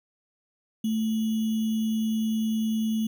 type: tone with sample-and-hold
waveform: sine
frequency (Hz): 220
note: A3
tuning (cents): 0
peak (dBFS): -23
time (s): 0.84-3.07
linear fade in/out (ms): 5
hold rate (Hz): 3150
effects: none